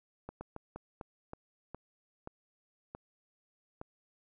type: slowing click train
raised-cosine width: 1 ms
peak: -28 dBFS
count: 10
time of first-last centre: 0.29-3.814 s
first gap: 120 ms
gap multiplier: 1.28
effects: none